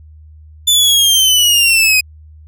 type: linear sweep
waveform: sawtooth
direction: down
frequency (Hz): 3520 to 2489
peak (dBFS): -5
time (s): 0.67-2.01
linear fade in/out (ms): 10
effects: added 77 Hz sine -36 dBFS peak until 2.47 s